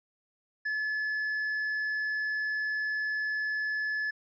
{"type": "tone", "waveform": "triangle", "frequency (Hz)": 1720, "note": "A6", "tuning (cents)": -40, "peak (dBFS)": -27, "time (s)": [0.65, 4.11], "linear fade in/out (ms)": 10, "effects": ["resampled to 16000 Hz"]}